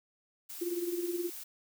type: noise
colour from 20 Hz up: blue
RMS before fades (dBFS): -44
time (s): 0.49-1.44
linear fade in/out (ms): 10
type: tone with tremolo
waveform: sine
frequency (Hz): 348.1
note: F4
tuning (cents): -6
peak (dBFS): -29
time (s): 0.61-1.3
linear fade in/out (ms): 10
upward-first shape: sine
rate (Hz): 19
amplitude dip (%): 65
effects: none